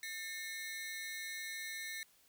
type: ring-modulated tone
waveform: sawtooth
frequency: 1981 Hz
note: B6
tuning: 5 cents sharp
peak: -35 dBFS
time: 0.03-2.03 s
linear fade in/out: 0 ms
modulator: 183 Hz
effects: white hiss -68 dBFS RMS until 2.28 s